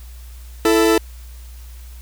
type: tone pair together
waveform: 40% pulse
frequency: 332 / 440 Hz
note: E4 / A4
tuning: +12 / 0 cents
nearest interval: perfect fourth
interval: 488 cents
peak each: -14 dBFS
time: 0.65-0.98 s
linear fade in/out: 2 ms
effects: added 60 Hz sine -34 dBFS peak until 2.01 s + white hiss -48 dBFS RMS until 2.01 s